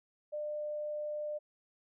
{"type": "tone", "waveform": "sine", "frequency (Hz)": 599, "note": "D5", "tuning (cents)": 34, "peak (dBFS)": -35, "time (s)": [0.32, 1.39], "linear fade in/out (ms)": 20, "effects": []}